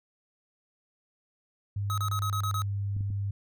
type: tone with pitch glide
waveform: sine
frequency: 100.8 to 99.93 Hz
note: G2 to G2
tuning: +49 to +34 cents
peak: -28 dBFS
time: 1.76-3.31 s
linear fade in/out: 5 ms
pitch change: -15 cents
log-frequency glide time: 2.16-2.55 s
type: tone bursts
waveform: square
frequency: 1274 Hz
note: D#6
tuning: 41 cents sharp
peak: -31 dBFS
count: 7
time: 1.9-2.619 s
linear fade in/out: 0 ms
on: 77 ms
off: 30 ms
type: clicks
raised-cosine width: 5 ms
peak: -28 dBFS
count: 3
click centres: 2.966 / 3.008 / 3.104 s
effects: none